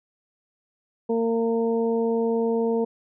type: harmonic tone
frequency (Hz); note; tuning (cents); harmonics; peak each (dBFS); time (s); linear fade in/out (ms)
229; A#3; -31; 1 / 2 / 3 / 4; -25 / -22 / -35 / -35; 1.09-2.85; 10
effects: none